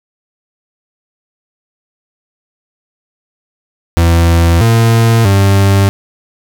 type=tone with pitch steps; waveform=40% pulse; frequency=84.2 / 114.5 / 98.5 Hz; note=E2 / A#2 / G2; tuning=+37 / -31 / +9 cents; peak=-5 dBFS; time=3.97-5.89 s; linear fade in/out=0 ms; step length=640 ms; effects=none